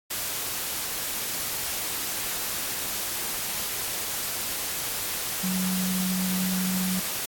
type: tone in noise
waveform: sine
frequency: 185 Hz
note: F#3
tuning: in tune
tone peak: -25 dBFS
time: 5.43-7 s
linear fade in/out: 10 ms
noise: white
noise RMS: -30 dBFS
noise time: 0.1-7.26 s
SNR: +2 dB
effects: AAC 64 kbps